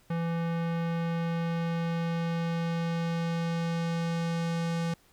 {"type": "tone with low-pass filter sweep", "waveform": "square", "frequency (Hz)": 167.4, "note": "E3", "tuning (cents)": 27, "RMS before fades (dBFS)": -30, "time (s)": [0.1, 4.94], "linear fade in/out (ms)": 5, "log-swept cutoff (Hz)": [2200, 7400], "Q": 0.72, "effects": ["pink hiss -63 dBFS RMS until 5.12 s"]}